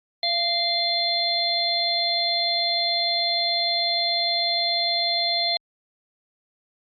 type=harmonic tone with a mistuned harmonic; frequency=695 Hz; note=F5; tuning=9 cents flat; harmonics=1 / 3 / 5 / 6; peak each=-27 / -31 / -27 / -23 dBFS; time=0.23-5.57 s; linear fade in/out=2 ms; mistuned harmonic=1; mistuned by=-21 cents; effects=Opus 48 kbps